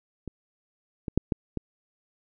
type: clicks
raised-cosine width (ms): 3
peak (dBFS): -22 / -18 / -7 / -11 / -16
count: 5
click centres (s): 0.277 / 1.082 / 1.176 / 1.322 / 1.573
effects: none